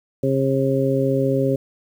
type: harmonic tone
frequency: 134.8 Hz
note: C#3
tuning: 48 cents flat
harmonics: 1 / 2 / 3 / 4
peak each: -22 / -22 / -22 / -22 dBFS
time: 0.23-1.56 s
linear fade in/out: 5 ms
effects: 8-bit